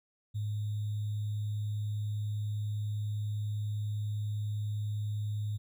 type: tone with sample-and-hold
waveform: sine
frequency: 105 Hz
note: G#2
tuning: 19 cents sharp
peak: -31 dBFS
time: 0.34-5.58 s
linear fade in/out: 20 ms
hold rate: 3675 Hz
effects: none